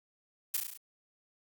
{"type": "noise with echo", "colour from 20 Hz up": "blue", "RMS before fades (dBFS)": -30, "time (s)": [0.54, 0.57], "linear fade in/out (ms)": 5, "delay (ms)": 34, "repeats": 6, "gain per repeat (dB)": -3, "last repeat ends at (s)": 0.774, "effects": ["Opus 48 kbps"]}